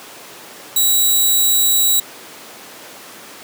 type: tone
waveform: 5% pulse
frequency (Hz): 3882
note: B7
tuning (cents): -31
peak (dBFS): -4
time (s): 0.76-2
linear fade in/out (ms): 5
effects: pink hiss -36 dBFS RMS until 3.43 s + high-pass 300 Hz 12 dB/octave